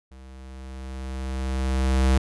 square tone with level ramp, 65.41 Hz, C2, in tune, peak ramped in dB -44 to -16 dBFS, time 0.11-2.18 s, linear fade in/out 5 ms, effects resampled to 24000 Hz

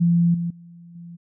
sine tone with level steps, 171 Hz, F3, 36 cents flat, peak -14 / -22 / -41 / -36 dBFS, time 0-1.17 s, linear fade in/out 20 ms, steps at 0.34 / 0.5 / 0.95 s, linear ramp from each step 5 ms, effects none

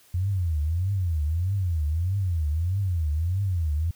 sine tone with vibrato, 86 Hz, F2, 26 cents flat, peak -22 dBFS, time 0.14-3.91 s, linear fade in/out 5 ms, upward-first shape triangle, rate 1.6 Hz, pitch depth 290 cents each way, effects white hiss -57 dBFS RMS until 3.95 s

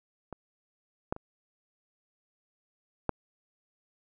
clicks, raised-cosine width 1 ms, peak -25 / -15 / -28 / -12 dBFS, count 4, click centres 0.327 / 1.125 / 1.164 / 3.093 s, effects none

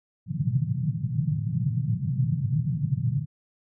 white band-pass noise, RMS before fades -26 dBFS, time 0.26-3.26 s, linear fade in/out 50 ms, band 110 to 160 Hz, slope 48 dB/octave, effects none

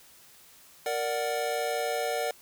square chord, Bb augmented, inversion none, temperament equal, 466.2 / 587.3 / 740 Hz, Bb4 / D5 / F#5, 0 / 0 / 0 cents, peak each -33 dBFS, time 0.86-2.31 s, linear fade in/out 2 ms, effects white hiss -55 dBFS RMS until 2.41 s

